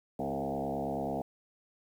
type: tone with frequency modulation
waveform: sine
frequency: 466.2 Hz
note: A#4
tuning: in tune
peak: -31 dBFS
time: 0.19-1.22 s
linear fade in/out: 5 ms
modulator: 69.2 Hz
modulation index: 4.5
effects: 10-bit